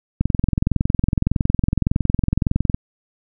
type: click train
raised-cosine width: 5 ms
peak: -4 dBFS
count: 56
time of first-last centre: 0.21-2.745 s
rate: 21.7 Hz
effects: none